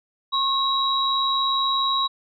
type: tone pair together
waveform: sine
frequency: 1083 / 3859 Hz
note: C#6 / B7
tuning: -41 / -41 cents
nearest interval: octave + minor seventh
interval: 2200 cents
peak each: -22 dBFS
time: 0.32-2.08 s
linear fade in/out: 20 ms
effects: none